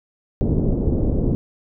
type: low-pass noise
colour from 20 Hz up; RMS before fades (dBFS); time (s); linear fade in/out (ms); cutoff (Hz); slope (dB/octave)
pink; -19; 0.41-1.35; 0; 450; 24
effects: none